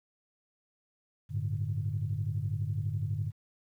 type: chord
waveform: sine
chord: G suspended second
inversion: none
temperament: equal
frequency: 98 / 110 / 146.83 Hz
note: G2 / A2 / D3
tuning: 0 / 0 / 0 cents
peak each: -33 / -33 / -35 dBFS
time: 1.29-3.32 s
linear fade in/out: 50 ms
effects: tanh soft clip ceiling -21 dBFS + 11-bit